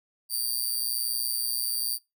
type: tone with amplitude modulation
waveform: 5% pulse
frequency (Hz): 4694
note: D8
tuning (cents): -2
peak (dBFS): -16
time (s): 0.29-1.99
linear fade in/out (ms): 50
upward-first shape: sine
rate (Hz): 121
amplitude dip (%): 90
effects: noise-tail reverb RT60 0.2 s tail -21 dB re dry